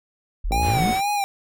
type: exponential sweep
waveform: sine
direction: up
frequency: 34.65 to 246.9 Hz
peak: -21 dBFS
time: 0.44-0.92 s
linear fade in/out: 10 ms
type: click train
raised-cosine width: 2 ms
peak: -16 dBFS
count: 25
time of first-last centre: 0.51-0.927 s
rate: 57.5 Hz
type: tone with vibrato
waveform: square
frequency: 782 Hz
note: G5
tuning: 4 cents flat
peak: -21 dBFS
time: 0.52-1.24 s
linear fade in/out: 0 ms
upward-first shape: sine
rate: 2.1 Hz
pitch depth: 100 cents each way
type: low-pass noise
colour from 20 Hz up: pink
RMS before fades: -32 dBFS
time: 0.61-1.02 s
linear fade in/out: 50 ms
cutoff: 3500 Hz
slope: 12 dB/octave
effects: none

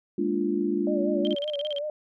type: chord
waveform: sine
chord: Bb dominant seventh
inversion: third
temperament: equal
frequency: 207.7 / 233.1 / 293.7 / 349.2 Hz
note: Ab3 / Bb3 / D4 / F4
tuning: 0 / 0 / 0 / 0 cents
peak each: -29 / -33 / -28 / -27 dBFS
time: 0.18-1.35 s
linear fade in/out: 5 ms
type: tone with vibrato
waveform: sine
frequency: 587.3 Hz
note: D5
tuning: in tune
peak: -28 dBFS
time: 0.87-1.9 s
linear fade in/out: 2 ms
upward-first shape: sine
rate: 5.3 Hz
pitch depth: 66 cents each way
type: tone bursts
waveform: sine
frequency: 3168 Hz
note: G7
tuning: 18 cents sharp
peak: -30 dBFS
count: 10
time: 1.25-1.784 s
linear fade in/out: 0 ms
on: 21 ms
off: 36 ms
effects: none

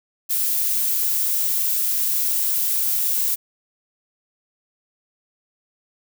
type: noise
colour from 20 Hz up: violet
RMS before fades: -21 dBFS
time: 0.29-3.36 s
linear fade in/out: 20 ms
effects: none

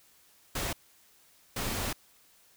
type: noise bursts at uneven times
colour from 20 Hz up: pink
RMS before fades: -33 dBFS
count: 2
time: 0.55-0.73 / 1.56-1.93 s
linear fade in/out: 5 ms
effects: white hiss -62 dBFS RMS until 2.56 s

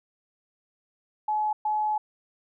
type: tone bursts at uneven times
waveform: sine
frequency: 852 Hz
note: G#5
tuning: 44 cents sharp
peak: -23 dBFS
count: 2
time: 1.28-1.53 / 1.65-1.98 s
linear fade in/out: 5 ms
effects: none

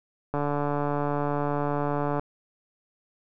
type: click train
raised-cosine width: 1 ms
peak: -14 dBFS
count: 270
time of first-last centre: 0.34-2.195 s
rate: 145 Hz
effects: none

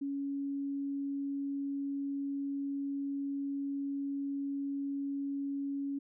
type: tone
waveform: sine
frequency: 279.1 Hz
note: C#4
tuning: 12 cents sharp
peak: -33 dBFS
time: 0.01-5.99 s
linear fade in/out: 10 ms
effects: none

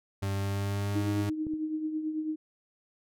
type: tone with pitch glide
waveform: 40% pulse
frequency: 98.3 to 102.24 Hz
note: G2 to G#2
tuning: +5 to -27 cents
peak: -28 dBFS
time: 0.22-1.3 s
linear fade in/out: 10 ms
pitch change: +68 cents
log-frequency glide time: 0.33-1.15 s
type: tone with tremolo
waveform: sine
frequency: 311.1 Hz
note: D#4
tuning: in tune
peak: -27 dBFS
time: 0.95-2.36 s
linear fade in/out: 10 ms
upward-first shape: triangle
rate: 9.1 Hz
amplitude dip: 60%
type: clicks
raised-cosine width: 3 ms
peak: -26 / -34 dBFS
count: 2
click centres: 1.468 / 1.537 s
effects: none

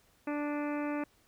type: harmonic tone with a mistuned harmonic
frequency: 293.7 Hz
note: D4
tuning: in tune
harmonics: 1 / 2 / 3 / 4 / 5 / 6 / 7 / 8 / 9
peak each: -33 / -39 / -43 / -45 / -47 / -49 / -50 / -51 / -52 dBFS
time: 0.27-1.04 s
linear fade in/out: 5 ms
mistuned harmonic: 9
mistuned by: -38 cents
effects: pink hiss -67 dBFS RMS until 1.27 s

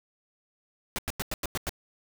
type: noise bursts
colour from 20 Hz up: pink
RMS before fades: -31 dBFS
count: 7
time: 0.96-1.693 s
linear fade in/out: 0 ms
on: 25 ms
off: 93 ms
effects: none

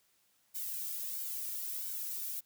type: noise with flanger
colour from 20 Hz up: violet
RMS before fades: -39 dBFS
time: 0.54-2.41 s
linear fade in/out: 20 ms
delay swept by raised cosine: 1.3 to 2.21 ms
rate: 1.5 Hz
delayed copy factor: +1
effects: white hiss -72 dBFS RMS until 2.45 s + high-pass 60 Hz 12 dB/octave

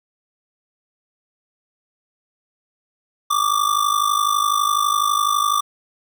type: ring-modulated tone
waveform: square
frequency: 1174.7 Hz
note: D6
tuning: in tune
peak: -14 dBFS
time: 3.3-5.61 s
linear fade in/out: 10 ms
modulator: 26 Hz
effects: none

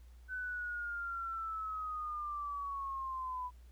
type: linear sweep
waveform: sine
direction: down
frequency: 1517 to 987.8 Hz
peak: -37 dBFS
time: 0.28-3.51 s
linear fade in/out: 50 ms
effects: added 60 Hz sine -53 dBFS peak until 3.71 s + pink hiss -71 dBFS RMS until 3.71 s

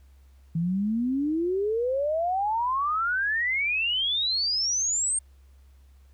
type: exponential sweep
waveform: sine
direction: up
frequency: 160.4 to 8710 Hz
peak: -23 dBFS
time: 0.55-5.19 s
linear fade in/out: 5 ms
effects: added 67 Hz sine -51 dBFS peak until 6.13 s + pink hiss -68 dBFS RMS until 6.13 s

